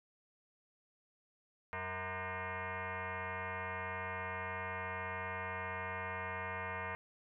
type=tone with frequency modulation; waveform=sine; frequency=466.2 Hz; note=A#4; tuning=in tune; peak=-38 dBFS; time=1.73-6.95 s; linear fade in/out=0 ms; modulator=278 Hz; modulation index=6.5; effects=none